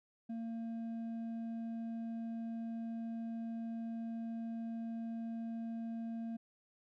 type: tone with hard clipping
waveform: sine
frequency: 228.4 Hz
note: A#3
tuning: 35 cents flat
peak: -40 dBFS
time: 0.29-6.37 s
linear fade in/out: 10 ms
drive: 4 dB
effects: none